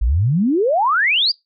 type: exponential sweep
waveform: sine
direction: up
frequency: 49.13 to 4978 Hz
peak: -13 dBFS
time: 0.01-1.32 s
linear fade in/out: 10 ms
effects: noise-tail reverb RT60 0.2 s tail -25 dB re dry